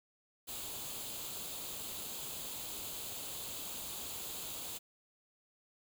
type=noise with comb filter; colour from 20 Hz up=white; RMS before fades=-43 dBFS; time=0.47-4.79 s; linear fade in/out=20 ms; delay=0.27 ms; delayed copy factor=+0.6; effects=none